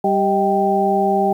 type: harmonic tone with a mistuned harmonic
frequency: 196 Hz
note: G3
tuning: in tune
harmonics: 1 / 2 / 3 / 4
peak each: -21 / -19 / -22 / -17 dBFS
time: 0.04-1.33 s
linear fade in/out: 5 ms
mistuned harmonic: 3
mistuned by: +110 cents
effects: 8-bit